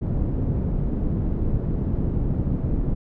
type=low-pass noise; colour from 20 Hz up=pink; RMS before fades=-23 dBFS; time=0.01-2.95 s; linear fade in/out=20 ms; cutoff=260 Hz; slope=12 dB/octave; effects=none